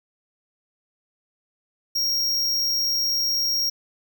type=tone; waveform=square; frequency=5588 Hz; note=F8; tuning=in tune; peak=-21 dBFS; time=1.95-3.7 s; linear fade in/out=10 ms; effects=none